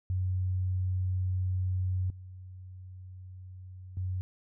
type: tone with level steps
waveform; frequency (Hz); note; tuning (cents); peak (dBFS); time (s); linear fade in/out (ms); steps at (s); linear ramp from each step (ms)
sine; 92.4; F#2; -2; -27 / -43 / -30; 0.1-4.21; 0; 2.1 / 3.97; 2
effects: none